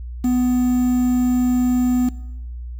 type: tone with quantisation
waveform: triangle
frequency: 248.9 Hz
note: B3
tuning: 14 cents sharp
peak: -13 dBFS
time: 0.24-2.09 s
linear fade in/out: 5 ms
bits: 6
effects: noise-tail reverb RT60 1.0 s tail -21 dB re dry + added 60 Hz sine -28 dBFS peak until 2.79 s